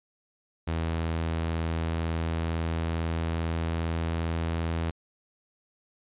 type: tone with pitch glide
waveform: sawtooth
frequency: 81.9 to 82.61 Hz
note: E2 to E2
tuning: -11 to +4 cents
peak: -23 dBFS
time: 0.67-4.91 s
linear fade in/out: 10 ms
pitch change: +15 cents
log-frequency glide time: 1.38-4.49 s
effects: resampled to 8000 Hz